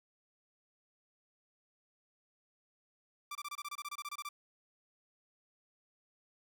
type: tone bursts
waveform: sawtooth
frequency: 1174.7 Hz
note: D6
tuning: in tune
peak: -36 dBFS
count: 15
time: 3.31-4.29 s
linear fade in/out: 5 ms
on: 42 ms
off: 25 ms
effects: none